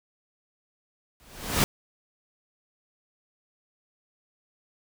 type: noise with exponential growth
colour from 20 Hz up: pink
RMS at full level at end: -19 dBFS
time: 1.2-1.64 s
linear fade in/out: 0 ms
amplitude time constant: 95 ms
effects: none